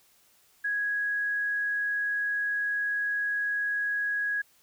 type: tone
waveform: sine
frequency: 1661.2 Hz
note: G#6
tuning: in tune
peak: -26 dBFS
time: 0.64-4.42 s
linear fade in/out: 10 ms
effects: white hiss -63 dBFS RMS until 4.62 s